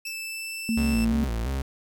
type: tone with pitch glide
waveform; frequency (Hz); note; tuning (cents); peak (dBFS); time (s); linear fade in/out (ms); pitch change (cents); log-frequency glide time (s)
sawtooth; 2637 to 2658; E7 to E7; 0 to +14; -29; 0.05-1.05; 5; +14; 0.2-0.56
type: tone with exponential decay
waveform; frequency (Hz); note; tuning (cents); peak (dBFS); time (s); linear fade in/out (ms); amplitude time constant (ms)
40% pulse; 5550; F8; -12; -31; 0.07-0.19; 0; 24
type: tone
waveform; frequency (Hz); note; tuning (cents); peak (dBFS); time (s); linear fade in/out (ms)
sine; 226.7; A#3; -48; -22; 0.69-1.24; 0
type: tone with vibrato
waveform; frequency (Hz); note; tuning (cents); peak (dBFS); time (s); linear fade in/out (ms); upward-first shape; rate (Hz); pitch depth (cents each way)
40% pulse; 61.74; B1; 0; -25; 0.77-1.62; 5; square; 2.9; 150
effects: none